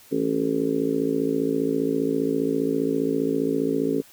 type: harmonic tone with a mistuned harmonic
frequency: 55 Hz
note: A1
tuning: in tune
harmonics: 3 / 4 / 5 / 6 / 7 / 8 / 9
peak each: -34 / -33 / -24 / -36 / -28 / -26 / -36 dBFS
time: 0.11-4.02 s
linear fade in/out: 20 ms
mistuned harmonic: 3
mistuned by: -52 cents
effects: white hiss -51 dBFS RMS until 4.12 s